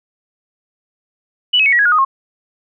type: tone with pitch steps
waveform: sine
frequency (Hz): 2960 / 2562 / 2217 / 1919.3 / 1661.2 / 1437.9 / 1244.5 / 1077.2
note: F#7 / E7 / C#7 / B6 / G#6 / F#6 / D#6 / C#6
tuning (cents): 0 / -50 / 0 / -50 / 0 / -50 / 0 / -50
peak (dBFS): -9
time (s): 1.53-2.05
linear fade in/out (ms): 10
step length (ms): 65
effects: none